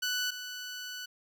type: tone pair in turn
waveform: 15% pulse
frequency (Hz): 1488 / 1488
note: F#6 / F#6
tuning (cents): +9 / +9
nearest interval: unison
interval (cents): 0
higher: neither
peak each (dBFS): -23 / -32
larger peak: first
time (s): 0.02-0.31 / 0.31-1.06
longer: second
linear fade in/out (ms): 10
effects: none